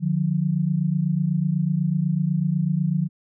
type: tone pair together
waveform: sine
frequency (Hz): 150.8 / 178.86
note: D3 / F3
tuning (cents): +46 / +42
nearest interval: minor third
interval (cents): 296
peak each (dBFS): -22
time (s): 0-3.09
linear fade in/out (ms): 50
effects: none